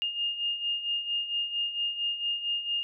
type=beating tone pair; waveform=sine; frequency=2827 / 2831.4 Hz; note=F7 / F7; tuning=+20 / +23 cents; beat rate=4.4 Hz; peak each=-35 / -29 dBFS; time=0.02-2.83 s; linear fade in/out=0 ms; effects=none